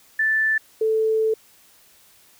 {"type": "tone pair in turn", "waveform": "sine", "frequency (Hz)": [1760, 440], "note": ["A6", "A4"], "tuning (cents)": [0, 0], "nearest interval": "2 octaves", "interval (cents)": 2400, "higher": "first", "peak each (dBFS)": -17, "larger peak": "neither", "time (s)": [[0.19, 0.58], [0.81, 1.34]], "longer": "second", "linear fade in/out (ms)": 5, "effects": ["white hiss -54 dBFS RMS until 2.39 s"]}